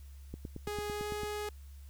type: click train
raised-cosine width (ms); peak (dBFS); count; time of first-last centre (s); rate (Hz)
3; -28; 9; 0.34-1.234; 8.95
type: tone with pitch glide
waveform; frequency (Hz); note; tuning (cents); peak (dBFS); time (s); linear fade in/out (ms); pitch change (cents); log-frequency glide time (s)
sawtooth; 415.3 to 417.9; G#4 to G#4; 0 to +11; -32; 0.67-1.49; 2; +11; 0.92-1.08
effects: added 69 Hz sine -47 dBFS peak until 1.89 s + white hiss -65 dBFS RMS until 1.89 s